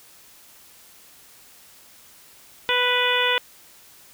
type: harmonic tone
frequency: 493.9 Hz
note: B4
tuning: in tune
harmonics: 1 / 2 / 3 / 4 / 5 / 6 / 7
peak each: -26 / -26 / -26 / -26 / -26 / -26 / -26 dBFS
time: 2.69-3.38 s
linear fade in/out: 0 ms
effects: white hiss -50 dBFS RMS until 4.13 s